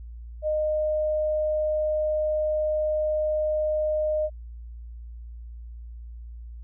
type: tone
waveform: sine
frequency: 614 Hz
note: D#5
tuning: 23 cents flat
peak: -22 dBFS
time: 0.42-4.3 s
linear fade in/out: 50 ms
effects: added 58 Hz sine -37 dBFS peak until 6.63 s